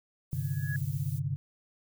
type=noise; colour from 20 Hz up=violet; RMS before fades=-48 dBFS; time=0.31-1.2 s; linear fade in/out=20 ms
type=chord; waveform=sine; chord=G suspended fourth; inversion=none; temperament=equal; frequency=98 / 130.81 / 146.83 Hz; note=G2 / C3 / D3; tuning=0 / 0 / 0 cents; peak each=-36 / -33 / -33 dBFS; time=0.33-1.36 s; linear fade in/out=0 ms
type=tone with exponential growth; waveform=sine; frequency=1675 Hz; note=G#6; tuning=14 cents sharp; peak=-32 dBFS; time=0.34-0.76 s; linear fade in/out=2 ms; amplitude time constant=90 ms
effects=none